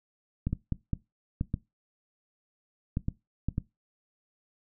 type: clicks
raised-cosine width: 5 ms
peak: -16 dBFS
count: 10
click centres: 0.47 / 0.53 / 0.723 / 0.933 / 1.411 / 1.541 / 2.971 / 3.084 / 3.486 / 3.581 s
effects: noise-tail reverb RT60 0.2 s tail -19 dB re dry